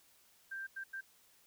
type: tone bursts at uneven times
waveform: sine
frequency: 1577 Hz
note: G6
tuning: 10 cents sharp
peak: -40 dBFS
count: 3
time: 0.51-0.67 / 0.76-0.84 / 0.93-1.01 s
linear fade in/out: 10 ms
effects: white hiss -67 dBFS RMS until 1.46 s